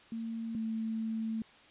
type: tone pair in turn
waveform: sine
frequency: 227.1 / 222.7 Hz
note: A#3 / A3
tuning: -45 / +21 cents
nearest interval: unison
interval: 34 cents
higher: first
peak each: -35 / -32 dBFS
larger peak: second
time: 0.12-0.55 / 0.55-1.42 s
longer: second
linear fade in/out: 2 ms
effects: white hiss -58 dBFS RMS until 1.7 s + resampled to 8000 Hz